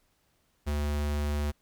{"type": "tone", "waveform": "square", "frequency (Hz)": 73.5, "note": "D2", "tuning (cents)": 2, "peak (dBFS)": -28, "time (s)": [0.66, 1.52], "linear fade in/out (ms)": 20, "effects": ["pink hiss -71 dBFS RMS until 1.61 s"]}